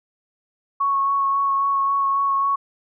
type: tone with vibrato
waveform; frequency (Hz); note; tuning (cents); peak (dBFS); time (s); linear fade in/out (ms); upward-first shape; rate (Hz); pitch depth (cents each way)
sine; 1105; C#6; -6; -17; 0.8-2.56; 10; sine; 3.7; 13
effects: none